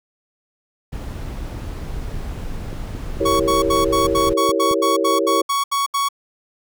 brown noise, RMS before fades -28 dBFS, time 0.92-4.34 s, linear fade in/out 10 ms
click train, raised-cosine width 3 ms, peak -18 dBFS, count 10, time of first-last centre 2.73-4.712 s, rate 4.54 Hz
sine chord, E diminished seventh, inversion none, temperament equal with one note detuned, 329.6 / 392 / 463.2 / 554.4 Hz, E4 / G4 / Bb4 / Db5, 0 / 0 / -11 / 0 cents, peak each -22 / -22 / -22 / -22 dBFS, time 3.2-5.42 s, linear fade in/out 5 ms
45% pulse tone bursts, 1117 Hz, C#6, 13 cents sharp, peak -17 dBFS, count 13, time 3.25-6.088 s, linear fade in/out 10 ms, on 150 ms, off 74 ms
effects none

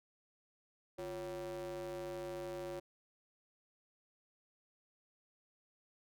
square ring-modulated tone, 101.6 Hz, G#2, 38 cents flat, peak -39 dBFS, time 0.98-2.8 s, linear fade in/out 10 ms, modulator 453 Hz, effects none

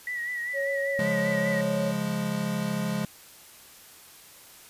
sine tone with vibrato, 1936 Hz, B6, 35 cents flat, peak -29 dBFS, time 0.07-1.61 s, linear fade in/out 2 ms, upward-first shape sine, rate 5.1 Hz, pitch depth 48 cents each way
sine tone, 554.4 Hz, C#5, in tune, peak -27 dBFS, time 0.53-1.94 s, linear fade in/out 50 ms
square chord, Db major, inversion none, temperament equal, 138.59 / 174.61 / 207.7 Hz, Db3 / F3 / Ab3, 0 / 0 / 0 cents, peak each -35 / -32 / -30 dBFS, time 0.99-3.05 s, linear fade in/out 2 ms
effects white hiss -50 dBFS RMS until 4.69 s + resampled to 32000 Hz

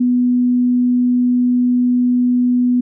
sine tone, 246.9 Hz, B3, in tune, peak -11 dBFS, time 0-2.81 s, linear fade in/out 10 ms, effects none

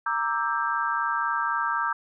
sine chord, E half-diminished seventh, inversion second, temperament equal with one note detuned, 932.3 / 1174.7 / 1318.5 / 1585.3 Hz, Bb5 / D6 / E6 / G6, 0 / 0 / 0 / +19 cents, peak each -29 dBFS, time 0.06-1.93 s, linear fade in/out 5 ms, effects none

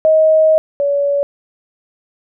sine tone pair in turn, 630 / 567.5 Hz, D#5 / C#5, +21 / +41 cents, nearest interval major second, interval 180 cents, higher first, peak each -7 / -12 dBFS, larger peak first, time 0.05-0.58 / 0.8-1.23 s, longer first, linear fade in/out 0 ms, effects none

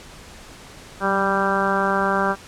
harmonic tone with a mistuned harmonic, 196 Hz, G3, in tune, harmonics 1 / 2 / 3 / 4 / 5 / 6 / 7 / 8, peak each -26 / -26 / -26 / -26 / -26 / -26 / -26 / -26 dBFS, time 1-2.36 s, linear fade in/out 50 ms, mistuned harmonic 1, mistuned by -30 cents, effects pink hiss -42 dBFS RMS until 2.47 s + low-pass 9000 Hz 12 dB/octave

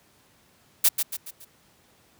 blue noise with echo, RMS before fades -17 dBFS, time 0.84-0.89 s, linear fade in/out 10 ms, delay 140 ms, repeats 4, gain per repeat -7 dB, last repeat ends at 1.45 s, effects pink hiss -60 dBFS RMS until 2.19 s + high-pass 80 Hz 12 dB/octave

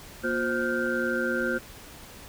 sine tone cluster, 237.2 / 356.2 / 523 / 1413 / 1550 Hz, A#3 / F4 / C5 / F6 / G6, +30 / +34 / -1 / +20 / -20 cents, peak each -31 dBFS, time 0.23-1.59 s, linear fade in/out 20 ms, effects pink hiss -46 dBFS RMS until 2.28 s

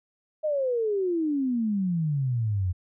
sine exponential sweep, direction down, 630 to 87.31 Hz, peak -23 dBFS, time 0.43-2.73 s, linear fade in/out 20 ms, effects none

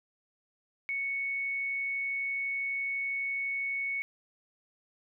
sine tone, 2217 Hz, C#7, in tune, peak -30 dBFS, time 0.89-4.02 s, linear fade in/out 0 ms, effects none

